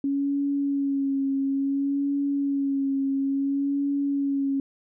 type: tone with vibrato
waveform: sine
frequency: 277.2 Hz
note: C#4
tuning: in tune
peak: -22 dBFS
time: 0.04-4.6 s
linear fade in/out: 2 ms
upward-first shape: sine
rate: 0.58 Hz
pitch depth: 29 cents each way
effects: none